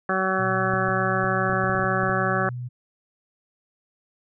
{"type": "harmonic tone", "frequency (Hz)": 188.9, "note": "F#3", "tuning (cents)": 36, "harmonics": [1, 2, 3, 4, 6, 7, 8, 9], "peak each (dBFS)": [-29, -29, -29, -29, -29, -29, -29, -29], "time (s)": [0.09, 2.49], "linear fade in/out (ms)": 2}
{"type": "tone with pitch glide", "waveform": "sine", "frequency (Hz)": [121.4, 123.38], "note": ["B2", "B2"], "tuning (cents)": [-29, -1], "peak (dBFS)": -29, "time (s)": [0.38, 2.69], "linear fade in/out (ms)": 20, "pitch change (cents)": 28, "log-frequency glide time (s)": [1.04, 2.41]}
{"type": "clicks", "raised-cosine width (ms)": 3, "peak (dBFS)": -23, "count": 12, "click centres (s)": [0.737, 0.888, 1.242, 1.496, 1.532, 1.641, 1.696, 1.751, 1.792, 1.841, 2.034, 2.094]}
{"effects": []}